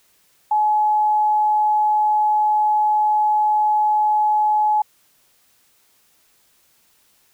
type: tone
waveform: sine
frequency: 849 Hz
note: G#5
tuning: 38 cents sharp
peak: -14 dBFS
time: 0.51-4.82 s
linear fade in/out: 5 ms
effects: white hiss -59 dBFS RMS until 7.33 s